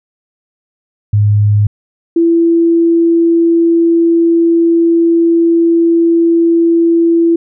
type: tone pair in turn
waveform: sine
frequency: 104 / 335 Hz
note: G#2 / E4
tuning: +3 / +28 cents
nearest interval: octave + minor sixth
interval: 2025 cents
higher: second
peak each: -6 dBFS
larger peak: neither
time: 1.13-1.67 / 2.16-7.36 s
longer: second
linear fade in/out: 5 ms
effects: none